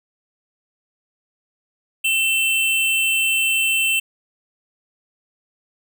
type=tone pair together; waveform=square; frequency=2677 / 3098 Hz; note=E7 / G7; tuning=+26 / -21 cents; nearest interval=minor third; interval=253 cents; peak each=-18 / -24 dBFS; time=2.04-4 s; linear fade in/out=10 ms; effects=none